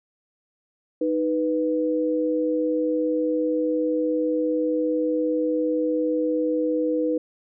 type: tone pair together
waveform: sine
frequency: 311.1 / 493.8 Hz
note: D#4 / B4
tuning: 0 / 0 cents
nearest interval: minor sixth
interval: 800 cents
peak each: -23 dBFS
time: 1.01-7.18 s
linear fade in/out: 5 ms
effects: none